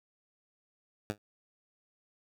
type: tone with exponential decay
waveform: 10% pulse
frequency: 103.83 Hz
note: G#2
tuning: in tune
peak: -21 dBFS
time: 1.1-1.18 s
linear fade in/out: 0 ms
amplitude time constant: 16 ms
effects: none